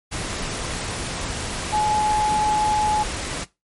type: tone in noise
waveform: sine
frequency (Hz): 849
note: G#5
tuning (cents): +38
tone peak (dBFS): -18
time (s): 1.72-3.04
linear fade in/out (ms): 20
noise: pink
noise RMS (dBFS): -28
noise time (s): 0.11-3.45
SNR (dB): +7
effects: noise-tail reverb RT60 0.2 s tail -17 dB re dry + MP3 48 kbps